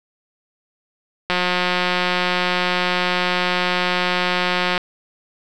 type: click train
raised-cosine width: 0.3 ms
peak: -3 dBFS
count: 627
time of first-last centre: 1.3-4.778 s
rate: 180 Hz
effects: none